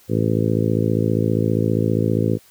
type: harmonic tone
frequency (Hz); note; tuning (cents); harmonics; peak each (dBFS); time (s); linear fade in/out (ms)
55; A1; 0; 2 / 3 / 4 / 5 / 6 / 7 / 8 / 9; -21 / -23 / -24 / -25 / -26 / -26 / -27 / -28; 0.08-2.39; 50
effects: white hiss -52 dBFS RMS until 2.5 s